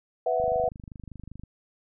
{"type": "chord", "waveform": "sine", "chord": "B suspended fourth", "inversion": "none", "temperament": "equal with one note detuned", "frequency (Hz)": [497.3, 659.3, 740], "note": ["B4", "E5", "F#5"], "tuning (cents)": [12, 0, 0], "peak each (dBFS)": [-27, -26, -28], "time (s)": [0.26, 0.69], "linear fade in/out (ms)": 5}
{"type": "click train", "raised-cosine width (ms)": 5, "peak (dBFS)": -29, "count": 27, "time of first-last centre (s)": [0.4, 1.436], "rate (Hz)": 25.1}
{"effects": []}